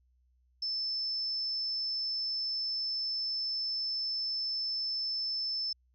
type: tone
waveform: sine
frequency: 5274 Hz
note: E8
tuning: in tune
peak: -31 dBFS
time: 0.62-5.73 s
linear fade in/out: 5 ms
effects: added 62 Hz sine -66 dBFS peak until 5.94 s